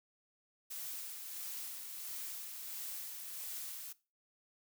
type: noise with tremolo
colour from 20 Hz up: blue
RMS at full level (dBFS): -43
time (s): 0.7-3.93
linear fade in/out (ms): 10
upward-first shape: sine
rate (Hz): 1.5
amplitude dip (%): 35
effects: noise-tail reverb RT60 0.3 s tail -19 dB re dry